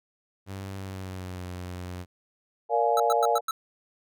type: tone with pitch glide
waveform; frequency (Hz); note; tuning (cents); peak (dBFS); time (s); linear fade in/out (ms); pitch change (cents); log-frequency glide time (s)
sawtooth; 97 to 89.98; G2 to F#2; -18 to -48; -31; 0.46-2.06; 50; -130; 0.78-1.47
type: chord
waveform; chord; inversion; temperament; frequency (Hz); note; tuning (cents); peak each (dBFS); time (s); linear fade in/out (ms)
sine; Bb dominant seventh; none; just; 466.2 / 582.7 / 699.2 / 839.1; Bb4 / D5 / F5 / Ab5; 0 / -14 / +2 / +18; -26 / -28 / -25 / -26; 2.69-3.41; 50
type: tone bursts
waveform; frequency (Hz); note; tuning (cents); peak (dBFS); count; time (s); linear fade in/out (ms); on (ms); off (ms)
square; 1315; E6; -5; -26; 5; 2.97-3.51; 2; 28; 100
effects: none